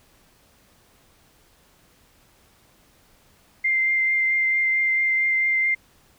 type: tone with vibrato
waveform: sine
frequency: 2093 Hz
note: C7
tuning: in tune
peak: -18 dBFS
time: 3.64-5.75 s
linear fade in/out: 10 ms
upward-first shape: triangle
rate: 4.5 Hz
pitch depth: 13 cents each way
effects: pink hiss -58 dBFS RMS until 6.18 s